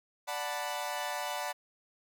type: chord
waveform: sawtooth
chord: B minor seventh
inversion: first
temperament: equal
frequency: 587.3 / 740 / 880 / 987.8 Hz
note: D5 / F#5 / A5 / B5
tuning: 0 / 0 / 0 / 0 cents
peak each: -36 / -35 / -36 / -36 dBFS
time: 0.27-1.53 s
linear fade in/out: 20 ms
effects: none